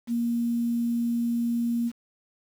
sine tone with quantisation, 235.3 Hz, A#3, 16 cents sharp, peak -23 dBFS, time 0.07-1.92 s, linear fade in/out 50 ms, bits 8, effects none

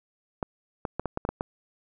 clicks, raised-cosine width 1 ms, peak -14 dBFS, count 8, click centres 0.428 / 0.852 / 0.996 / 1.057 / 1.174 / 1.251 / 1.29 / 1.409 s, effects none

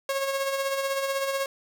sawtooth tone with tremolo, 546 Hz, C#5, 26 cents flat, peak -20 dBFS, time 0.09-1.46 s, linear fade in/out 2 ms, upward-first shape sine, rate 16 Hz, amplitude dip 45%, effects none

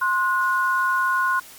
sine tone pair together, 1052.8 / 1457 Hz, C6 / F#6, +10 / -27 cents, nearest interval tritone, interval 563 cents, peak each -21 dBFS, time 0.01-1.4 s, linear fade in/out 10 ms, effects white hiss -44 dBFS RMS until 1.58 s + Opus 48 kbps

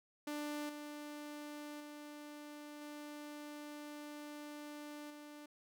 sawtooth tone with level steps, 295.8 Hz, D4, 13 cents sharp, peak -36 / -42 / -45 / -43 / -47 dBFS, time 0.27-5.46 s, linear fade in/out 5 ms, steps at 0.69 / 1.8 / 2.81 / 5.1 s, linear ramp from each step 5 ms, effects none

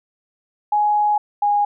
sine tone pair in turn, 836 / 822.6 Hz, G#5 / G#5, +11 / -17 cents, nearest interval unison, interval 28 cents, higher first, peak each -14 dBFS, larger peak neither, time 0.72-1.18 / 1.42-1.65 s, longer first, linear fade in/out 5 ms, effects none

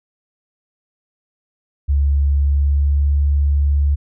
sine tone with pitch glide, 70.6 to 71.54 Hz, C#2 to D2, +32 to -45 cents, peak -12 dBFS, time 1.88-3.96 s, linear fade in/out 20 ms, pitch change +23 cents, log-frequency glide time 2.35-3.11 s, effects none

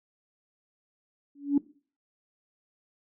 sine tone with exponential growth, 284 Hz, C#4, 42 cents sharp, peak -15 dBFS, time 1.35-1.58 s, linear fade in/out 5 ms, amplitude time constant 49 ms, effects noise-tail reverb RT60 0.4 s tail -19 dB re dry + tanh soft clip ceiling -14 dBFS

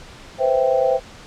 sine chord, C major seventh, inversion third, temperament equal, 493.9 / 523.3 / 659.3 / 784 Hz, B4 / C5 / E5 / G5, 0 / 0 / 0 / 0 cents, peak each -23 / -17 / -22 / -23 dBFS, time 0.38-1 s, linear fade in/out 50 ms, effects pink hiss -41 dBFS RMS until 1.26 s + low-pass 6000 Hz 12 dB/octave

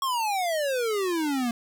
square exponential sweep, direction down, 1108.7 to 231 Hz, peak -25 dBFS, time 0.02-1.51 s, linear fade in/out 2 ms, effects none

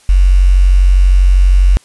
sine tone with quantisation, 46.25 Hz, F#1, in tune, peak -4 dBFS, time 0.09-1.77 s, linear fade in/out 0 ms, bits 5, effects white hiss -47 dBFS RMS until 1.84 s + resampled to 24000 Hz

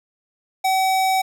square tone, 760 Hz, F#5, 46 cents sharp, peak -17 dBFS, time 0.64-1.22 s, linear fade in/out 10 ms, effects none

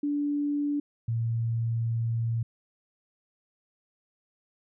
sine tone pair in turn, 290.2 / 115.17 Hz, D4 / A#2, -21 / -20 cents, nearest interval octave + major third, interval 1599 cents, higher first, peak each -25 dBFS, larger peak neither, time 0.03-0.8 / 1.08-2.43 s, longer second, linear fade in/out 5 ms, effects none

